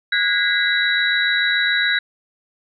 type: tone cluster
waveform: sine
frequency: 1457 / 1637 / 1940 / 2027 / 3894 Hz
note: F#6 / G#6 / B6 / B6 / B7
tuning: -27 / -25 / -31 / +45 / -25 cents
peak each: -23 / -19 / -27 / -25 / -21 dBFS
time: 0.12-1.99 s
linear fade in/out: 5 ms
effects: none